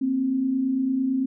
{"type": "tone pair together", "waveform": "sine", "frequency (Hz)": [235.9, 264.8], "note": ["A#3", "C4"], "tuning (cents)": [21, 21], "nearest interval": "major second", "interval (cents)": 200, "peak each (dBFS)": [-30, -21], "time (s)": [0.01, 1.26], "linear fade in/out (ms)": 10, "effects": []}